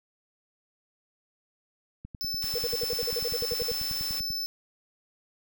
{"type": "click train", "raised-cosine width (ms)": 5, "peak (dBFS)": -28, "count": 24, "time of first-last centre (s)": [2.05, 4.305], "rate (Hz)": 10.2}
{"type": "tone", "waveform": "square", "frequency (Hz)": 5274, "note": "E8", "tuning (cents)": 0, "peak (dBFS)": -30, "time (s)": [2.21, 4.46], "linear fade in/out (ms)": 0}
{"type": "noise", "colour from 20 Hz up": "white", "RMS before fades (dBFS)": -39, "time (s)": [2.42, 4.2], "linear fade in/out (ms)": 2}
{"type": "tone bursts", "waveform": "sine", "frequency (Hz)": 476.8, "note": "A#4", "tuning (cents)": 39, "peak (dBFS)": -28, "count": 14, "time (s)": [2.55, 3.716], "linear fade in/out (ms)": 5, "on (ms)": 35, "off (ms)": 52}
{"effects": []}